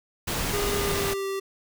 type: noise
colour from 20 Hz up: pink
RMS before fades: -28 dBFS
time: 0.27-1.14 s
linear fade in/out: 10 ms
type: tone with pitch glide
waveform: square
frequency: 406.7 to 389.7 Hz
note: G#4 to G4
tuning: -36 to -10 cents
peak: -28 dBFS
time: 0.53-1.4 s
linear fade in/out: 10 ms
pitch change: -74 cents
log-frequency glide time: 0.74-1.27 s
effects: none